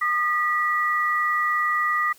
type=tone pair together; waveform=sine; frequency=1221.8 / 1945 Hz; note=D#6 / B6; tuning=-32 / -27 cents; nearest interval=minor sixth; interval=805 cents; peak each=-22 / -23 dBFS; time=0.01-2.13 s; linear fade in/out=10 ms; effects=white hiss -53 dBFS RMS until 2.18 s